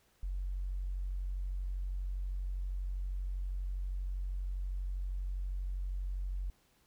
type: tone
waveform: sine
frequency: 46.25 Hz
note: F#1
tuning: in tune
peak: -33 dBFS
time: 0.23-6.5 s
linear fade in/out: 0 ms
effects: tanh soft clip ceiling -29 dBFS + pink hiss -70 dBFS RMS until 6.86 s